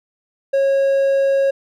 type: tone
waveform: triangle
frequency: 547 Hz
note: C#5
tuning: 23 cents flat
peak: -11 dBFS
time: 0.53-1.51 s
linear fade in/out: 10 ms
effects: none